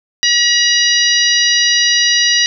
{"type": "harmonic tone", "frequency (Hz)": 960, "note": "B5", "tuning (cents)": -49, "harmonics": [2, 3, 4, 5, 6], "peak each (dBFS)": [-16, -16, -16, -16, -16], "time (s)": [0.23, 2.46], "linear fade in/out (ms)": 0, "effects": []}